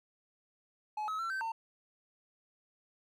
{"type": "tone with pitch steps", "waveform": "triangle", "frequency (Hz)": [851, 1282, 1348, 1548, 905], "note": ["G#5", "E6", "E6", "G6", "A5"], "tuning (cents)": [42, -49, 38, -22, 48], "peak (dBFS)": -32, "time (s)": [0.97, 1.52], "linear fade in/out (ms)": 5, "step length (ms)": 110, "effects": []}